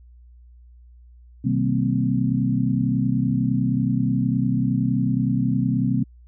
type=tone cluster; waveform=sine; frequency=127.5 / 155.9 / 191 / 229.6 / 260.4 Hz; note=C3 / D#3 / G3 / A#3 / C4; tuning=-44 / +4 / -45 / -26 / -8 cents; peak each=-23 / -29 / -25 / -25 / -24 dBFS; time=1.44-6.04 s; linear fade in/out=10 ms; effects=added 60 Hz sine -45 dBFS peak until 6.27 s